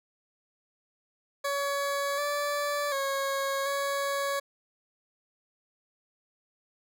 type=tone with pitch steps; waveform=20% pulse; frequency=563 / 580 / 548 / 559 Hz; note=C#5 / D5 / C#5 / C#5; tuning=+27 / -22 / -20 / +14 cents; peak=-23 dBFS; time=1.44-4.4 s; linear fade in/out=10 ms; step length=740 ms; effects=none